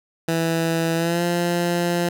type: tone with pitch glide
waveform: 15% pulse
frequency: 164.81 to 173.4 Hz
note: E3 to F3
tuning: 0 to -12 cents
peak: -13 dBFS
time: 0.28-2.09 s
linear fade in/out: 5 ms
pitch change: +88 cents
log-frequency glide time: 0.95-1.23 s
effects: none

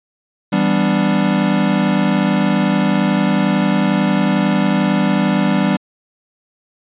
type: chord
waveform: square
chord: E minor seventh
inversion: none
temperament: equal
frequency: 164.81 / 196 / 246.9 / 293.7 Hz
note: E3 / G3 / B3 / D4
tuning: 0 / 0 / 0 / 0 cents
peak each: -22 / -16 / -21 / -21 dBFS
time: 0.52-5.77 s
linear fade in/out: 10 ms
effects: resampled to 8000 Hz

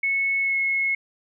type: tone with pitch glide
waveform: sine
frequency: 2200 to 2177 Hz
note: C#7 to C#7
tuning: -14 to -32 cents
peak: -20 dBFS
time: 0.03-0.95 s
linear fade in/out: 5 ms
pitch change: -18 cents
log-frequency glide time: 0.4-0.57 s
effects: none

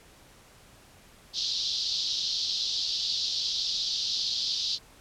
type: band-pass noise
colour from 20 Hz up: white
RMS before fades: -30 dBFS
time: 1.33-4.79 s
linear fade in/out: 50 ms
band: 3500 to 5100 Hz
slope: 48 dB/octave
effects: pink hiss -55 dBFS RMS until 5 s + low-pass 12000 Hz 12 dB/octave

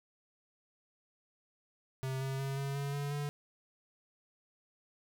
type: tone with pitch steps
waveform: square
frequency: 132.2 / 134.28 / 136.39 / 138.53 / 140.71 / 142.92 / 145.17 Hz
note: C3 / C3 / C#3 / C#3 / C#3 / D3 / D3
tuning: +18 / +45 / -28 / -1 / +26 / -47 / -20 cents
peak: -35 dBFS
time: 2.03-3.29 s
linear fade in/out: 0 ms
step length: 180 ms
effects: none

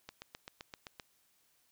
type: click train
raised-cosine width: 0.2 ms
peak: -27 dBFS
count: 8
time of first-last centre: 0.09-0.998 s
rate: 7.71 Hz
effects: white hiss -72 dBFS RMS until 1.71 s

